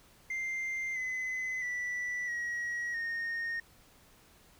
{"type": "tone with pitch steps", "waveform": "sine", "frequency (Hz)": [2093, 2029, 1966.4, 1906, 1847.5], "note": ["C7", "B6", "B6", "A#6", "A#6"], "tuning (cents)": [0, 46, -8, 38, -16], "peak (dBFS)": -30, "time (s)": [0.3, 3.6], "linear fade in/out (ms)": 5, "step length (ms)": 660, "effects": ["tanh soft clip ceiling -32 dBFS", "pink hiss -61 dBFS RMS until 4.59 s"]}